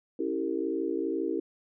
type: chord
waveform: sine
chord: C# diminished seventh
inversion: none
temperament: equal with one note detuned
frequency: 277.2 / 329.6 / 392 / 457.1 Hz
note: C#4 / E4 / G4 / Bb4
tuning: 0 / 0 / 0 / -34 cents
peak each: -35 / -31 / -33 / -35 dBFS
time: 0.19-1.4 s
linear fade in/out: 5 ms
effects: none